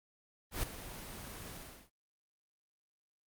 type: noise with ADSR envelope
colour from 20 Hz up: pink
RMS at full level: -34 dBFS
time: 0.51-1.9 s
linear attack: 120 ms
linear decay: 9 ms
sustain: -12 dB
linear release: 340 ms
effects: Opus 24 kbps